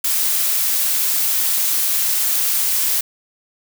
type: noise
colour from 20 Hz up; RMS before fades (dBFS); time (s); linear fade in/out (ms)
blue; -18; 0.04-3.01; 5
effects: none